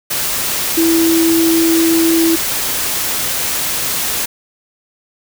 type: tone in noise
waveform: sine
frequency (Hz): 329.6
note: E4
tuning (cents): 0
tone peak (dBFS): -10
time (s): 0.77-2.36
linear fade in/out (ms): 10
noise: white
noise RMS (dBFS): -18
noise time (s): 0.1-4.26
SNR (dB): +5
effects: none